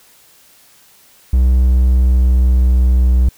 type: tone with pitch glide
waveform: triangle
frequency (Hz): 63.1 to 62.45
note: B1 to B1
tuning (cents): +38 to +20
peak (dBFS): -6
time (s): 1.33-3.29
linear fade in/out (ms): 5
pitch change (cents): -18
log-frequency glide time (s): 1.77-3
effects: white hiss -48 dBFS RMS until 3.37 s